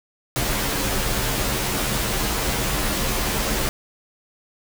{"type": "noise with comb filter", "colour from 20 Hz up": "pink", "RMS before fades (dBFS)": -23, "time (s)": [0.36, 3.69], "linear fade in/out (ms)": 0, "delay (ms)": 12, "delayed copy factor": -0.95, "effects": []}